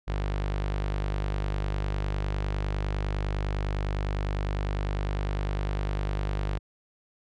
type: tone with notch filter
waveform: sawtooth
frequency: 49.9 Hz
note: G1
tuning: 32 cents sharp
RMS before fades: -29 dBFS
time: 0.07-6.59 s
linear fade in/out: 20 ms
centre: 240 Hz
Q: 2
effects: low-pass 4000 Hz 12 dB/octave